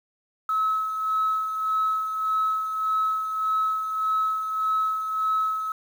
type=tone with tremolo; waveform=sine; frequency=1291 Hz; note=E6; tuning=37 cents flat; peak=-19 dBFS; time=0.49-5.72 s; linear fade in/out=2 ms; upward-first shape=sine; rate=1.7 Hz; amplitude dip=55%; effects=tanh soft clip ceiling -16 dBFS + 8-bit